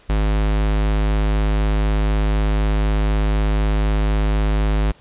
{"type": "tone", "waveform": "square", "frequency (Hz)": 52, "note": "G#1", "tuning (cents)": 3, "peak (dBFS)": -16, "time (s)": [0.09, 4.92], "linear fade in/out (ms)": 10, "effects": ["pink hiss -51 dBFS RMS until 5 s", "resampled to 8000 Hz"]}